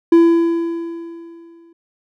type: tone with exponential decay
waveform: triangle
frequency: 335.5 Hz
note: E4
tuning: 31 cents sharp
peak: -3 dBFS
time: 0.12-1.73 s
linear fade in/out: 5 ms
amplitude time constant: 350 ms
effects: none